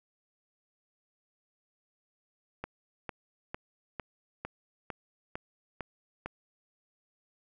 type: click train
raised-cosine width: 0.5 ms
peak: -21 dBFS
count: 9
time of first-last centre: 2.64-6.26 s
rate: 2.21 Hz
effects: none